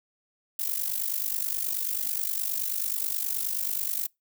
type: noise with amplitude modulation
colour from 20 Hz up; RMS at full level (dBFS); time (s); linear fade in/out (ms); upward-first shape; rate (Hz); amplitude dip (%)
violet; -26; 0.59-4.07; 5; sine; 49.4; 80
effects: noise-tail reverb RT60 0.2 s tail -26 dB re dry